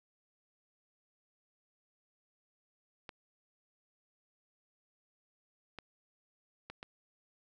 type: clicks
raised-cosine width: 0.3 ms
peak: -28 dBFS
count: 4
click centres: 3.092 / 5.787 / 6.7 / 6.829 s
effects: none